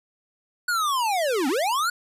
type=linear two-way sweep; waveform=square; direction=down then up; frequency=1480 to 246.7 to 1480 Hz; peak=-22 dBFS; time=0.68-1.9 s; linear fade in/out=5 ms; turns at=1.48 s; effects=resampled to 32000 Hz